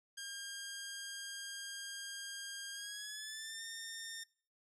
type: tone with pitch glide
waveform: 10% pulse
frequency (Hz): 1610 to 1817.6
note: G6 to A#6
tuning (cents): +46 to -44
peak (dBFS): -34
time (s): 0.17-4.24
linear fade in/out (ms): 10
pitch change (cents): +210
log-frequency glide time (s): 2.72-3.64
effects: noise-tail reverb RT60 0.5 s tail -24 dB re dry + low-pass 10000 Hz 12 dB/octave